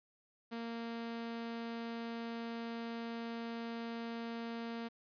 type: tone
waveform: sawtooth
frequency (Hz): 231.4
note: A#3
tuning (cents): -13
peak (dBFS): -36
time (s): 0.51-4.89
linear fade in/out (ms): 20
effects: resampled to 11025 Hz + 11-bit